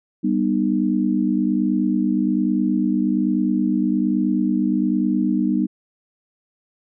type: chord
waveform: sine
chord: G augmented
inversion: none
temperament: just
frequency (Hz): 196 / 245 / 306.2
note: G3 / B3 / D#4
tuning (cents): 0 / -14 / -28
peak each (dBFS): -21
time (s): 0.23-5.67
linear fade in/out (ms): 20
effects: none